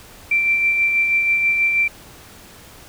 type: tone with tremolo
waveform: sine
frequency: 2349 Hz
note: D7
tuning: in tune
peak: -13 dBFS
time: 0.31-1.88 s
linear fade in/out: 5 ms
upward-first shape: sine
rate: 6.2 Hz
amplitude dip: 35%
effects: pink hiss -43 dBFS RMS until 2.88 s